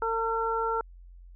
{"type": "harmonic tone", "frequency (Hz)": 453, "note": "A#4", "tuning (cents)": -50, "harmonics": [1, 2, 3], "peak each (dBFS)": [-30, -30, -30], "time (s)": [0.02, 0.81], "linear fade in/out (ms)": 2, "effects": ["added 44 Hz sine -46 dBFS peak until 1.35 s"]}